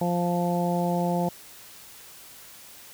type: harmonic tone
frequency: 174.61 Hz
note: F3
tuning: in tune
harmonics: 1 / 2 / 3 / 4 / 5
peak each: -25 / -32 / -30 / -30 / -32 dBFS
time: 0.01-1.29 s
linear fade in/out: 5 ms
effects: white hiss -47 dBFS RMS until 2.93 s